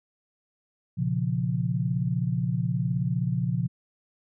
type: chord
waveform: sine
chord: Bb minor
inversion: none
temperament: equal with one note detuned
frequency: 119.54 / 138.59 / 174.61 Hz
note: Bb2 / Db3 / F3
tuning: +44 / 0 / 0 cents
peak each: -28 / -28 / -28 dBFS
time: 0.97-3.68 s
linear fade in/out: 20 ms
effects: none